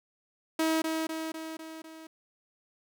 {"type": "tone with echo", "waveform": "sawtooth", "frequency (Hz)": 320.2, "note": "D#4", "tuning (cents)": 50, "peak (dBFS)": -21, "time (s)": [0.59, 0.82], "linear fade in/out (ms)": 5, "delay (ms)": 250, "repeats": 5, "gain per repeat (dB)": -4, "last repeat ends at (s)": 2.07, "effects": []}